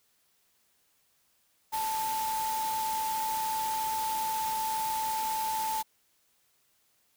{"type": "tone in noise", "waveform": "sine", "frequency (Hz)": 880, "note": "A5", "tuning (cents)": 0, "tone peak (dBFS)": -29, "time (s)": [1.72, 5.83], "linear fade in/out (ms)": 20, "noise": "white", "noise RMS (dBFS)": -38, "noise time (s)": [1.72, 5.83], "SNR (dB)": 6, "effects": ["white hiss -70 dBFS RMS until 7.16 s"]}